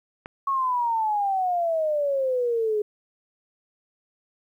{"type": "click", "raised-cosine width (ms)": 0.5, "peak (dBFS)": -21, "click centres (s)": 0.259}
{"type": "exponential sweep", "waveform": "sine", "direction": "down", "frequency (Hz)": [1108.7, 414.8], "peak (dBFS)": -21, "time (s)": [0.47, 2.82], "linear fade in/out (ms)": 5}
{"effects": ["10-bit"]}